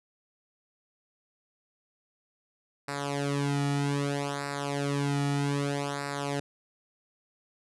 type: tone with flanger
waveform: sawtooth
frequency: 141.9 Hz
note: C#3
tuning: 41 cents sharp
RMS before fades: -30 dBFS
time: 2.88-6.4 s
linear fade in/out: 5 ms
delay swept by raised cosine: 0.31 to 1.91 ms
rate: 0.63 Hz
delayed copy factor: -0.85
effects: resampled to 24000 Hz